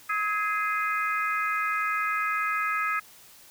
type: harmonic tone with a mistuned harmonic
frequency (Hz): 414.6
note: G#4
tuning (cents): -3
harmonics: 3 / 4 / 5 / 6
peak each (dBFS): -27 / -31 / -32 / -35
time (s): 0.09-3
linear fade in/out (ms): 10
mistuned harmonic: 3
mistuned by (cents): +41
effects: white hiss -52 dBFS RMS until 3.5 s